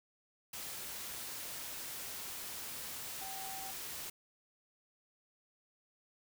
sine tone in noise, 772 Hz, G5, 27 cents flat, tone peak -46 dBFS, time 3.21-3.71 s, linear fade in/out 5 ms, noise white, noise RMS -44 dBFS, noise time 0.53-4.1 s, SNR -5 dB, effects none

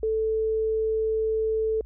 sine tone, 440 Hz, A4, in tune, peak -22 dBFS, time 0.03-1.81 s, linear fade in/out 2 ms, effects added 58 Hz sine -40 dBFS peak until 1.85 s

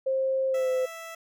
sine tone with pitch glide, 530 to 514.3 Hz, C5 to C5, +22 to -30 cents, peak -23 dBFS, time 0.06-0.86 s, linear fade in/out 10 ms, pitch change -52 cents, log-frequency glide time 0.48-0.7 s
15% pulse tone, 659.3 Hz, E5, in tune, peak -32 dBFS, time 0.54-1.15 s, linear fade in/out 5 ms
effects none

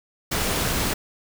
pink noise, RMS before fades -24 dBFS, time 0.31-0.94 s, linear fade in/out 10 ms, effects none

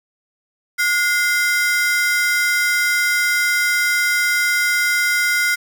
45% pulse ring-modulated tone, 1760 Hz, A6, in tune, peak -12 dBFS, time 0.78-5.56 s, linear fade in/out 20 ms, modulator 318 Hz, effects none

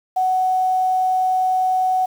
sine tone with quantisation, 745 Hz, F#5, 12 cents sharp, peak -15 dBFS, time 0.16-2.06 s, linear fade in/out 10 ms, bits 7, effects none

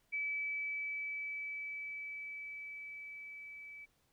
sine tone with level ramp, 2300 Hz, D7, 37 cents flat, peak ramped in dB -34 to -48 dBFS, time 0.12-3.86 s, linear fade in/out 20 ms, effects pink hiss -75 dBFS RMS until 4.12 s

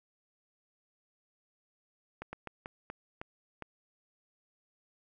slowing click train, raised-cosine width 0.5 ms, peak -25 dBFS, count 7, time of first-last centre 2.22-3.623 s, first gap 110 ms, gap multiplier 1.3, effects none

